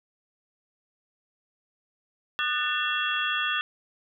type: tone cluster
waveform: sine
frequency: 1219 / 1485 / 1780 / 2718 / 3342 Hz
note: D#6 / F#6 / A6 / F7 / G#7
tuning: -36 / +6 / +20 / -48 / +10 cents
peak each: -31 dBFS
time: 2.39-3.61 s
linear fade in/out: 0 ms
effects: none